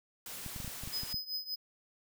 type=noise; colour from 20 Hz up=white; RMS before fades=-44 dBFS; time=0.26-1.13 s; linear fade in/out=2 ms
type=clicks; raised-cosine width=5 ms; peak=-31 dBFS; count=9; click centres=0.463 / 0.562 / 0.602 / 0.646 / 0.678 / 0.836 / 0.875 / 1.034 / 1.143 s
type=tone with tremolo; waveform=square; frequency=5030 Hz; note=D#8; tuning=18 cents sharp; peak=-33 dBFS; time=0.92-1.56 s; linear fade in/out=20 ms; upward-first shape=triangle; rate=5.2 Hz; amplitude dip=90%
effects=none